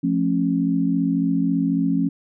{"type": "chord", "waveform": "sine", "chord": "F augmented", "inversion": "none", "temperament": "just", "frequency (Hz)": [174.61, 218.3, 272.8], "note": ["F3", "A3", "C#4"], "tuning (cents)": [0, -13, -28], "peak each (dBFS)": [-22, -25, -20], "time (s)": [0.03, 2.09], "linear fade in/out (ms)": 10, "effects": []}